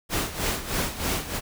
pink noise with tremolo, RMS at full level -25 dBFS, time 0.09-1.41 s, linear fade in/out 50 ms, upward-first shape sine, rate 3.2 Hz, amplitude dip 75%, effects none

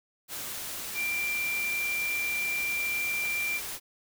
sine tone in noise, 2365 Hz, D7, 12 cents sharp, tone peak -28 dBFS, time 0.94-3.61 s, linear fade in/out 50 ms, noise white, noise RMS -37 dBFS, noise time 0.28-3.8 s, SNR +6 dB, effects none

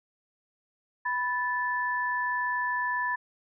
sine tone pair together, 987.8 / 1746.4 Hz, B5 / A6, 0 / -13 cents, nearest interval minor seventh, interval 987 cents, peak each -29 / -29 dBFS, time 1.05-3.16 s, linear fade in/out 10 ms, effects none

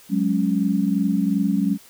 sine chord, F# suspended second, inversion none, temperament equal, 185 / 207.7 / 277.2 Hz, F#3 / G#3 / C#4, 0 / 0 / 0 cents, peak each -22 / -21 / -23 dBFS, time 0.09-1.78 s, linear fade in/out 50 ms, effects white hiss -49 dBFS RMS until 1.89 s

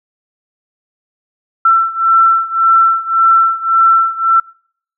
sine beating tone pair, 1341 / 1342.8 Hz, E6 / E6, +29 / +32 cents, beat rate 1.8 Hz, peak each -10 / -12 dBFS, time 1.65-4.4 s, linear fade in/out 5 ms, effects noise-tail reverb RT60 0.6 s tail -26 dB re dry

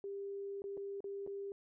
sine tone with dropouts, 397.8 Hz, G4, 25 cents sharp, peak -40 dBFS, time 0.04-1.52 s, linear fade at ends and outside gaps 1 ms, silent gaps 0.62-0.64 / 0.77-0.775 / 1.005-1.042 / 1.265-1.274 s, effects none

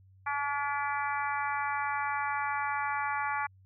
harmonic tone with a mistuned harmonic, 285.5 Hz, D4, 49 cents flat, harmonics 3 / 4 / 5 / 6 / 7 / 8, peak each -33 / -35 / -37 / -39 / -40 / -41 dBFS, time 0.26-3.47 s, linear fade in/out 10 ms, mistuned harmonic 8, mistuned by +31 cents, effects added 95 Hz sine -56 dBFS peak until 3.65 s

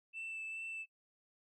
sine tone with vibrato, 2652 Hz, E7, 10 cents sharp, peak -39 dBFS, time 0.13-0.86 s, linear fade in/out 50 ms, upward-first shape sine, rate 2.4 Hz, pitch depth 13 cents each way, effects noise-tail reverb RT60 0.1 s tail -23 dB re dry + tanh soft clip ceiling -39 dBFS

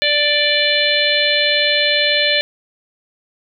harmonic tone with a mistuned harmonic, 587.3 Hz, D5, in tune, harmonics 1 / 3 / 4 / 5 / 6 / 7, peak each -20 / -20 / -20 / -20 / -20 / -20 dBFS, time 0.02-2.41 s, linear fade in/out 0 ms, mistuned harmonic 5, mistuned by +19 cents, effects none

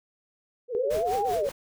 sine tone with vibrato, 450.5 Hz, A4, 41 cents sharp, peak -28 dBFS, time 0.68-1.5 s, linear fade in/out 50 ms, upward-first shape triangle, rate 9 Hz, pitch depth 240 cents each way
sine linear two-way sweep, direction up then down, 465.8 to 826 to 534 Hz, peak -25 dBFS, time 0.75-1.49 s, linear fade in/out 0 ms, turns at 1.22 s
pink noise with tremolo, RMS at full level -37 dBFS, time 0.9-1.52 s, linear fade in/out 10 ms, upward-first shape triangle, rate 5.2 Hz, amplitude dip 95%
effects none

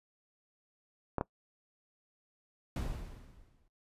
clicks, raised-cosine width 1 ms, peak -17 dBFS, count 2, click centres 1.183 / 1.211 s
brown noise with exponential decay, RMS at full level -32 dBFS, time 2.76-3.68 s, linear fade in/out 1 ms, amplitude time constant 200 ms
effects noise-tail reverb RT60 0.1 s tail -21 dB re dry + resampled to 32000 Hz

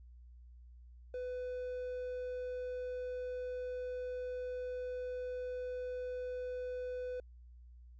triangle tone with quantisation, 500 Hz, B4, 21 cents sharp, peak -36 dBFS, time 1.14-7.2 s, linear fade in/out 2 ms, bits 11, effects added 60 Hz sine -53 dBFS peak until 7.99 s + resampled to 16000 Hz

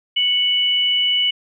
sine tone pair together, 2217 / 2959 Hz, C#7 / F#7, 0 / -1 cents, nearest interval perfect fourth, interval 499 cents, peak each -25 / -15 dBFS, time 0.16-1.31 s, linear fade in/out 10 ms, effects none

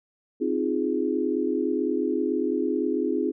sine chord, F minor seventh, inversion second, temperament equal, 261.6 / 311.1 / 349.2 / 415.3 Hz, C4 / Eb4 / F4 / Ab4, 0 / 0 / 0 / 0 cents, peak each -28 dBFS, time 0.4-3.32 s, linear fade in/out 20 ms, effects none

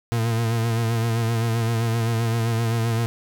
40% pulse tone with vibrato, 114.7 Hz, A#2, 28 cents flat, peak -19 dBFS, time 0.12-3.06 s, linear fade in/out 0 ms, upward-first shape sine, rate 7.7 Hz, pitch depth 44 cents each way, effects none

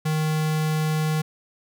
square tone with notch filter, 155.56 Hz, D#3, in tune, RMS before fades -23 dBFS, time 0.05-1.22 s, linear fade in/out 10 ms, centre 360 Hz, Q 1.9, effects none

